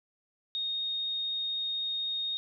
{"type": "tone", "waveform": "sine", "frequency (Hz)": 3712, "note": "A#7", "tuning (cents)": -8, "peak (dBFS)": -30, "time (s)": [0.55, 2.37], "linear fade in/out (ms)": 0, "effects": []}